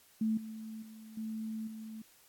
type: tone with level steps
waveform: sine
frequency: 220 Hz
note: A3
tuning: in tune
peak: -28 / -41 / -48 / -36 / -42 dBFS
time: 0.21-2.02 s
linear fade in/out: 5 ms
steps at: 0.37 / 0.82 / 1.17 / 1.67 s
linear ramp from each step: 5 ms
effects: white hiss -63 dBFS RMS until 2.28 s + AAC 64 kbps